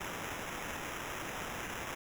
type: noise with sample-and-hold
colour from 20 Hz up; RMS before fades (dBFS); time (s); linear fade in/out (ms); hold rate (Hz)
white; -41; 0-1.95; 10; 4410
effects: none